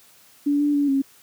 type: tone with pitch steps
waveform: sine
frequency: 287.8 / 292 / 286.6 / 272.7 Hz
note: D4 / D4 / D4 / C#4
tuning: -35 / -10 / -42 / -28 cents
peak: -17 dBFS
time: 0.46-1.02 s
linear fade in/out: 10 ms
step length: 140 ms
effects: white hiss -53 dBFS RMS until 1.22 s + high-pass 80 Hz 12 dB/octave